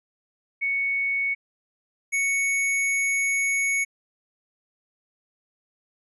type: tone pair in turn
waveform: sine / square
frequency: 2220 / 2220 Hz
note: C#7 / C#7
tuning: +2 / +2 cents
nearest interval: unison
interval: 0 cents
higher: neither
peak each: -22 dBFS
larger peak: neither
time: 0.61-1.35 / 2.12-3.85 s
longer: second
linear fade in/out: 20 ms
effects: resampled to 32000 Hz